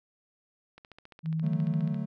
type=click train; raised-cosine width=0.3 ms; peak=-33 dBFS; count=18; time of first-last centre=0.78-1.944 s; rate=14.6 Hz
type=tone; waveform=sine; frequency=160 Hz; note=D#3; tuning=49 cents sharp; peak=-27 dBFS; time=1.23-1.94 s; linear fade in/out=50 ms
type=chord; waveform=triangle; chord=D major; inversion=none; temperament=equal; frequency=146.83 / 185 / 220 Hz; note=D3 / F#3 / A3; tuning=0 / 0 / 0 cents; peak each=-32 dBFS; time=1.42-2.06 s; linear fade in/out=20 ms
effects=none